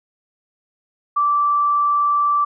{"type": "tone", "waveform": "sine", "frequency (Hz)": 1166, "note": "D6", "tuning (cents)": -13, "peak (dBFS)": -14, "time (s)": [1.16, 2.45], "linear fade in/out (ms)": 10, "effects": []}